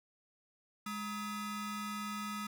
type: ring-modulated tone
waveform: 40% pulse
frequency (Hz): 740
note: F#5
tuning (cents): 0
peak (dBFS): -34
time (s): 0.86-2.47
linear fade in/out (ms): 5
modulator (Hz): 531
effects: none